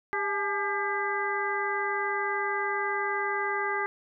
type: harmonic tone with a mistuned harmonic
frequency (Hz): 400.4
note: G4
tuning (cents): +37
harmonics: 1 / 2 / 3 / 4 / 5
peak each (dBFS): -33 / -33 / -33 / -33 / -33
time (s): 0.13-3.86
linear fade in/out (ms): 0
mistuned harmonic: 2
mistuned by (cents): +99
effects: none